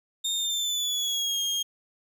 30% pulse tone with pitch glide, 3656 to 3238 Hz, A#7 to G#7, -34 to -45 cents, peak -23 dBFS, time 0.24-1.63 s, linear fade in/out 10 ms, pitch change -211 cents, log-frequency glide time 0.35-1.4 s, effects none

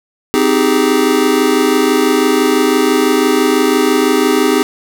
square chord, Ab major seventh, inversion first, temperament just, 259.6 / 311.5 / 389.3 / 415.3 Hz, C4 / Eb4 / G4 / Ab4, -13 / +2 / -12 / 0 cents, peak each -16 dBFS, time 0.34-4.63 s, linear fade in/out 0 ms, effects none

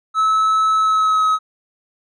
triangle tone with pitch glide, 1299 to 1275.9 Hz, E6 to D#6, -26 to +43 cents, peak -11 dBFS, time 0.14-1.39 s, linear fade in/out 50 ms, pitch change -31 cents, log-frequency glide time 0.77-1.24 s, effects resampled to 24000 Hz

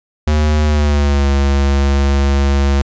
square tone with pitch glide, 75.8 to 69.51 Hz, D#2 to C#2, -45 to +5 cents, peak -11 dBFS, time 0.27-2.82 s, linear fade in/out 5 ms, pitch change -150 cents, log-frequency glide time 0.63-1.28 s, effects resampled to 16000 Hz

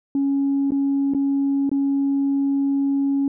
sine tone with dropouts, 277.2 Hz, C#4, in tune, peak -16 dBFS, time 0.15-3.28 s, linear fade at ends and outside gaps 2 ms, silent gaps 0.707-0.719 / 1.137-1.147 / 1.694-1.715 s, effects tanh soft clip ceiling -14 dBFS

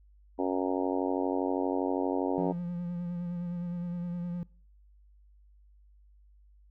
harmonic tone, 92.5 Hz, F#2, in tune, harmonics 3 / 4 / 5 / 6 / 7 / 8 / 9 / 10, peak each -31 / -33 / -35 / -37 / -38 / -39 / -40 / -41 dBFS, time 0.38-2.53 s, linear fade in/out 20 ms
triangle tone with vibrato, 174.61 Hz, F3, in tune, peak -30 dBFS, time 2.38-4.43 s, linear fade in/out 0 ms, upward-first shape sine, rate 9.7 Hz, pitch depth 27 cents each way
effects noise-tail reverb RT60 0.5 s tail -25 dB re dry + added 50 Hz sine -56 dBFS peak until 6.7 s

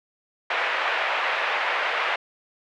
white band-pass noise, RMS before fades -25 dBFS, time 0.5-2.16 s, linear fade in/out 5 ms, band 540 to 2500 Hz, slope 24 dB/octave, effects none

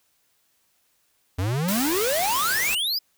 square exponential sweep, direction up, 86.2 to 5120 Hz, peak -23 dBFS, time 1.38-2.99 s, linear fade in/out 10 ms
white noise, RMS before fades -28 dBFS, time 1.68-2.75 s, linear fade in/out 5 ms
effects white hiss -67 dBFS RMS until 3.17 s

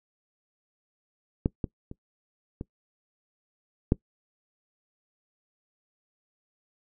clicks, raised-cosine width 3 ms, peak -10 / -15 / -26 / -21 / -7 dBFS, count 5, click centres 1.459 / 1.642 / 1.914 / 2.611 / 3.921 s, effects noise-tail reverb RT60 0.1 s tail -22 dB re dry

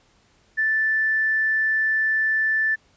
triangle tone with tanh clipping, 1760 Hz, A6, in tune, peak -18 dBFS, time 0.57-2.76 s, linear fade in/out 20 ms, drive 3 dB, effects pink hiss -60 dBFS RMS until 2.96 s + resampled to 16000 Hz

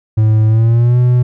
triangle tone with pitch glide, 108.9 to 123.66 Hz, A2 to B2, -17 to +3 cents, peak -5 dBFS, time 0.17-1.23 s, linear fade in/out 10 ms, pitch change +220 cents, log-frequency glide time 0.47-0.98 s, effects none

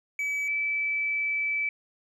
triangle / sine tone pair in turn, 2288 / 2309 Hz, D7 / D7, -46 / -30 cents, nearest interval unison, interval 16 cents, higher second, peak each -25 dBFS, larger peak neither, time 0.19-0.48 / 0.48-1.69 s, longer second, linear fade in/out 2 ms, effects none

